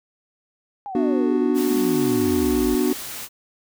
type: exponential sweep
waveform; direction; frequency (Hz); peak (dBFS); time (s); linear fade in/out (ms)
sine; down; 832 to 46.25; -29; 0.86-2.75; 0
type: chord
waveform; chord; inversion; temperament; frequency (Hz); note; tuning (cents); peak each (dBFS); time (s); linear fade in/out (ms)
triangle; B minor; none; equal with one note detuned; 246.9 / 295.7 / 370; B3 / D4 / F#4; 0 / +12 / 0; -20; 0.95-2.93; 2
type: noise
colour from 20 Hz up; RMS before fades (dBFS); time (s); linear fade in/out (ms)
white; -33; 1.54-3.29; 50
effects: none